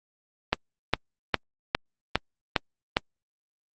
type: click train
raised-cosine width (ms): 0.3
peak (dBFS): -4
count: 7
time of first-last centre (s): 0.53-2.969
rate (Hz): 2.46
effects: Opus 32 kbps